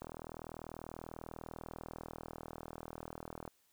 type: click train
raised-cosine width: 1 ms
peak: -30 dBFS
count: 140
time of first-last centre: 0.02-3.478 s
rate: 40.2 Hz
effects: white hiss -73 dBFS RMS until 3.72 s